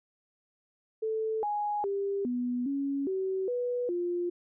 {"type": "tone with pitch steps", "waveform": "sine", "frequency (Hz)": [440, 831, 397.6, 245.8, 278.1, 380.3, 490.2, 350.8], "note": ["A4", "G#5", "G4", "B3", "C#4", "F#4", "B4", "F4"], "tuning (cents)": [0, 1, 25, -8, 6, 48, -13, 8], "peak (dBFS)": -28, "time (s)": [1.02, 4.3], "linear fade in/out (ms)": 10, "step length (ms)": 410, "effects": []}